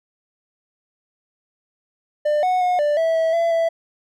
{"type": "tone with pitch steps", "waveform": "triangle", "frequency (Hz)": [597, 735, 723, 590, 654, 650, 672, 662], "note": ["D5", "F#5", "F#5", "D5", "E5", "E5", "E5", "E5"], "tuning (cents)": [28, -12, -40, 8, -14, -24, 33, 7], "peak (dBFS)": -14, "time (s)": [2.25, 3.69], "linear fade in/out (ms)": 10, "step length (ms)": 180, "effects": []}